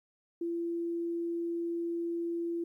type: tone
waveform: sine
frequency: 339.3 Hz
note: F4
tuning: 50 cents flat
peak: -31 dBFS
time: 0.41-2.64 s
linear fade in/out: 5 ms
effects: 12-bit